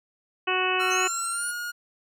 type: harmonic tone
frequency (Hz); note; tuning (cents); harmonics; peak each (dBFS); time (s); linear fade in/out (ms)
370; F#4; 0; 1 / 2 / 3 / 4 / 5 / 6 / 7 / 8; -29 / -31 / -29 / -31 / -35 / -38 / -27 / -32; 0.47-1.08; 10
type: tone with pitch glide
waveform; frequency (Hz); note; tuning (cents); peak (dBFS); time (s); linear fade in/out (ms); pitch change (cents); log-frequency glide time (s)
45% pulse; 1367 to 1433.3; F6 to F6; -37 to +45; -30; 0.79-1.72; 20; +82; 1.31-1.46
type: exponential sweep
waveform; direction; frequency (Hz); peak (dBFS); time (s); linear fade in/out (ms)
sine; up; 6150 to 10070; -29; 0.9-1.52; 20
effects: none